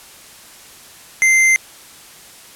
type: tone with hard clipping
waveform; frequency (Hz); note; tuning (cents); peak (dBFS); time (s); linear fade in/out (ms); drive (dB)
sine; 2082; C7; -9; -11; 1.22-1.56; 0; 14
effects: white hiss -41 dBFS RMS until 2.55 s + low-pass 12000 Hz 12 dB/octave